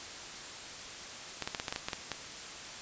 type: clicks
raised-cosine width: 0.2 ms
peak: -16 dBFS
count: 10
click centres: 1.423 / 1.475 / 1.548 / 1.599 / 1.682 / 1.725 / 1.761 / 1.885 / 1.932 / 2.117 s
effects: white hiss -44 dBFS RMS until 2.81 s + resampled to 16000 Hz